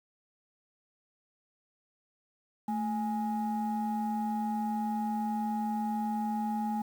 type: tone pair together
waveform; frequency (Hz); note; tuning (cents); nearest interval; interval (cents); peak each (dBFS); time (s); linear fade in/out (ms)
sine; 220 / 830.6; A3 / G#5; 0 / 0; octave + major seventh; 2300; -30 / -32; 2.68-6.82; 5
effects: tanh soft clip ceiling -24 dBFS + 9-bit